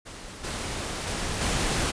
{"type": "noise with level steps", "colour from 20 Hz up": "pink", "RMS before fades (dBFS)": [-41, -32, -30, -26], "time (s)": [0.05, 1.92], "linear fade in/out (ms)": 20, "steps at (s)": [0.43, 1.06, 1.4], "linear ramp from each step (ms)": 20, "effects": ["resampled to 22050 Hz"]}